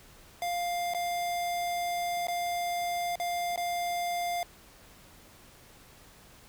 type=tone with dropouts; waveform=square; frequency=700 Hz; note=F5; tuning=4 cents sharp; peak=-30 dBFS; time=0.42-4.43 s; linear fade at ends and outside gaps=1 ms; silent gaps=0.937-0.947 / 2.27-2.283 / 3.156-3.199 / 3.56-3.576 s; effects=pink hiss -55 dBFS RMS until 6.48 s